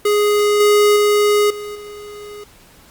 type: tone with level steps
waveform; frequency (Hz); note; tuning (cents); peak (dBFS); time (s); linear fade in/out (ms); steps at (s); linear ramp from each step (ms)
square; 415.3; G#4; 0; -13 / -10 / -12 / -27 / -32; 0.05-2.44; 5; 0.6 / 0.96 / 1.5 / 1.75; 5
effects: pink hiss -47 dBFS RMS until 2.9 s + Opus 32 kbps